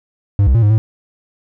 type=tone with pitch steps; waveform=triangle; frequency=100.3 / 65.4 / 115.3 / 104.1 / 109.8 Hz; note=G2 / C2 / A#2 / G#2 / A2; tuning=+40 / 0 / -19 / +5 / -3 cents; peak=-6 dBFS; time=0.39-0.78 s; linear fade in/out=0 ms; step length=78 ms; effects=none